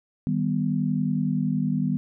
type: chord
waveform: sine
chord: Eb augmented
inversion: none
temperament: equal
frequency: 155.56 / 196 / 246.9 Hz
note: Eb3 / G3 / B3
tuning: 0 / 0 / 0 cents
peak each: -26 dBFS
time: 0.27-1.97 s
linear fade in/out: 0 ms
effects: none